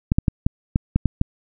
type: clicks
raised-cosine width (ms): 5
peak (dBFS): -4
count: 8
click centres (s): 0.119 / 0.185 / 0.282 / 0.465 / 0.759 / 0.96 / 1.057 / 1.214
effects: none